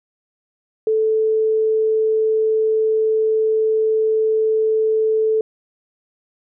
sine tone, 438.2 Hz, A4, 7 cents flat, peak -14 dBFS, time 0.87-5.41 s, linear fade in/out 2 ms, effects none

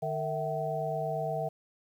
harmonic tone with a mistuned harmonic, 152.4 Hz, D#3, 36 cents flat, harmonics 1 / 3 / 4 / 5, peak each -36 / -37 / -33 / -36 dBFS, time 0.02-1.49 s, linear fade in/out 10 ms, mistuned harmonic 4, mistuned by +120 cents, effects 10-bit

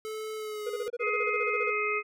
square tone with pitch glide, 434.3 to 416.6 Hz, A4 to G#4, -23 to +5 cents, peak -35 dBFS, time 0.05-0.88 s, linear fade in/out 0 ms, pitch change -72 cents, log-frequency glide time 0.36-0.72 s
triangle tone bursts, 480 Hz, B4, 49 cents flat, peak -28 dBFS, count 16, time 0.66-1.706 s, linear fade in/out 10 ms, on 41 ms, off 26 ms
harmonic tone, 420.4 Hz, G#4, 21 cents sharp, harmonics 1 / 3 / 5 / 6, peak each -32 / -32 / -32 / -32 dBFS, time 0.99-2.03 s, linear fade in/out 50 ms
effects none

